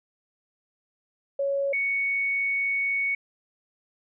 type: tone pair in turn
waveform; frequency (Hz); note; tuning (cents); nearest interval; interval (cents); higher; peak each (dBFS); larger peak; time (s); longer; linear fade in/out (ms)
sine; 556 / 2224; C#5 / C#7; +5 / +5; 2 octaves; 2400; second; -23; neither; 1.39-1.73 / 1.73-3.15; second; 5
effects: none